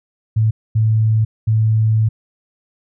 sine tone bursts at uneven times, 110 Hz, A2, in tune, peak -11 dBFS, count 3, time 0.36-0.51 / 0.75-1.25 / 1.47-2.09 s, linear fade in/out 10 ms, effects none

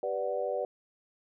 sine chord, G major seventh, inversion none, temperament equal, 392 / 493.9 / 587.3 / 740 Hz, G4 / B4 / D5 / F#5, 0 / 0 / 0 / 0 cents, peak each -38 / -33 / -33 / -38 dBFS, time 0.03-0.65 s, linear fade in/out 2 ms, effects none

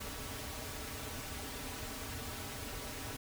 pink noise with comb filter, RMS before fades -43 dBFS, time 0-3.17 s, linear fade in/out 10 ms, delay 5.7 ms, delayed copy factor -0.8, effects none

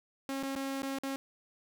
sawtooth tone with dropouts, 271.5 Hz, C#4, 36 cents flat, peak -30 dBFS, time 0.29-1.16 s, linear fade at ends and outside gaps 0 ms, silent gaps 0.428-0.434 / 0.553-0.561 / 0.821-0.831 / 0.986-1.035 s, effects none

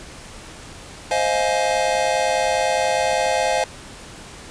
square chord, F minor seventh, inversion second, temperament just, 523.8 / 628.6 / 698.5 / 838.1 Hz, C5 / Eb5 / F5 / Ab5, +2 / +18 / 0 / +16 cents, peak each -24 dBFS, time 1.11-3.64 s, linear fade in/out 2 ms, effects pink hiss -39 dBFS RMS until 4.5 s + resampled to 22050 Hz

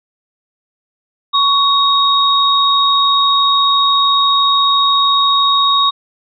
sine tone pair together, 1117 / 3757 Hz, C#6 / A#7, +13 / +13 cents, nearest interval octave + major sixth, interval 2100 cents, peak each -12 dBFS, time 1.33-5.91 s, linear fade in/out 20 ms, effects none

